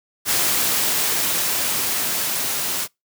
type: noise with level ramp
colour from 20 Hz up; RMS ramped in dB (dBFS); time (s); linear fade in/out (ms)
white; -19 to -24; 0.25-2.88; 50
effects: noise-tail reverb RT60 0.2 s tail -26 dB re dry + high-pass 100 Hz 12 dB/octave